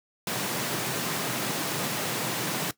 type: high-pass noise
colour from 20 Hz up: pink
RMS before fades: -30 dBFS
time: 0.27-2.71 s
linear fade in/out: 2 ms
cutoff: 120 Hz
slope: 48 dB/octave
effects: noise-tail reverb RT60 0.1 s tail -17 dB re dry